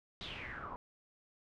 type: noise with low-pass filter sweep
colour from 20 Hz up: pink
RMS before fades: -45 dBFS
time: 0.21-0.76 s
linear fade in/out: 0 ms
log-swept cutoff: 3900 to 940 Hz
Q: 6.4
effects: none